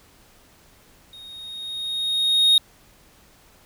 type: tone with level ramp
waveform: triangle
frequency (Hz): 3729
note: A#7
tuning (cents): 0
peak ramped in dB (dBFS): -39 to -10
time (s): 1.13-2.58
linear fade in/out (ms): 2
effects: pink hiss -54 dBFS RMS until 3.65 s